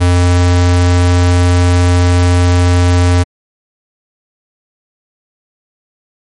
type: tone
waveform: square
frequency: 88.6 Hz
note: F2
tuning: 25 cents sharp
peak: -7 dBFS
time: 0-3.24 s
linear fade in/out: 20 ms
effects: MP3 48 kbps